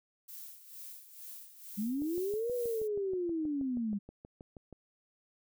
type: noise with tremolo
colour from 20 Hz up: violet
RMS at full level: -46 dBFS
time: 0.28-2.88 s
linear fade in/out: 10 ms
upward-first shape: sine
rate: 2.2 Hz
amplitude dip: 70%
type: linear two-way sweep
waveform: sine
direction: up then down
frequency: 196 to 495.8 to 196 Hz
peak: -31 dBFS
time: 1.77-3.99 s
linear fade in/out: 20 ms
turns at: 2.53 s
type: click train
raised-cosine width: 2 ms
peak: -35 dBFS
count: 18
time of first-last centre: 2.02-4.727 s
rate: 6.28 Hz
effects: none